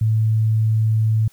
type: tone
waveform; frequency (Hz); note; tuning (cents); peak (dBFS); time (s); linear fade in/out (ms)
sine; 110; A2; 0; -14; 0.01-1.28; 5
effects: white hiss -55 dBFS RMS until 1.32 s